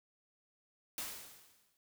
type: noise with exponential decay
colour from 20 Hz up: white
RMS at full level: -39 dBFS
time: 0.98-1.77 s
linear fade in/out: 1 ms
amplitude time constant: 170 ms
effects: none